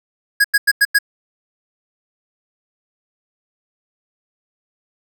square tone bursts, 1655 Hz, G#6, 6 cents flat, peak -10 dBFS, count 5, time 0.4-0.988 s, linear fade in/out 10 ms, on 44 ms, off 92 ms, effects none

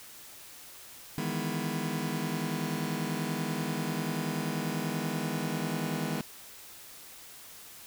sawtooth chord, E major seventh, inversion third, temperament just, 154.51 / 164.81 / 206 / 247.2 Hz, D#3 / E3 / G#3 / B3, -12 / 0 / -14 / +2 cents, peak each -32 dBFS, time 1.18-6.21 s, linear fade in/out 0 ms, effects white hiss -49 dBFS RMS until 7.86 s

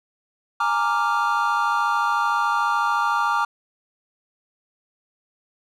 triangle chord, Bb dominant seventh, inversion third, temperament equal with one note detuned, 830.6 / 924.3 / 1174.7 / 1396.9 Hz, Ab5 / Bb5 / D6 / F6, 0 / -15 / 0 / 0 cents, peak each -25 / -22 / -21 / -23 dBFS, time 0.6-3.45 s, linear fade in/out 5 ms, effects none

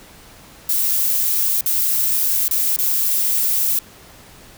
violet noise with dropouts, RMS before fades -18 dBFS, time 0.69-3.79 s, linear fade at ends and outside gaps 2 ms, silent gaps 1.61-1.66 / 2.482-2.51 / 2.763-2.787 s, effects pink hiss -44 dBFS RMS until 4.57 s

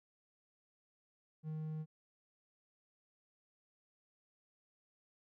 triangle tone, 156 Hz, D#3, 5 cents sharp, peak -37 dBFS, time 1.43-1.86 s, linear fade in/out 50 ms, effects none

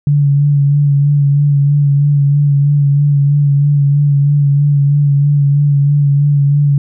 sine tone with vibrato, 143.1 Hz, D3, 45 cents flat, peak -7 dBFS, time 0.07-6.78 s, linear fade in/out 2 ms, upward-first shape sine, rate 3.1 Hz, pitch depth 29 cents each way, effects none

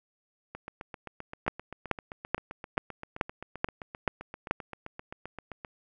two click trains, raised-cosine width 0.5 ms, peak -10 / -24 dBFS, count 8 / 40, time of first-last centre 1.48-4.51 / 0.55-5.648 s, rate 2.31 / 7.65 Hz, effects none

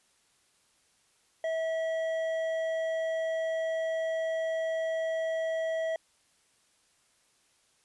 triangle tone with hard clipping, 648 Hz, E5, 30 cents flat, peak -30 dBFS, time 1.44-5.96 s, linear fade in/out 2 ms, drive 11 dB, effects white hiss -68 dBFS RMS until 7.84 s + resampled to 24000 Hz

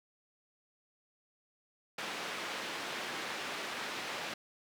white band-pass noise, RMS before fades -40 dBFS, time 1.98-4.34 s, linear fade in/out 5 ms, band 220 to 2900 Hz, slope 12 dB/octave, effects none

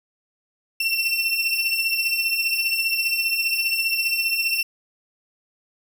30% pulse beating tone pair, 2693 / 2708 Hz, E7 / E7, +36 / +46 cents, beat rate 15 Hz, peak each -23 / -19 dBFS, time 0.8-4.63 s, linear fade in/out 5 ms, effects none

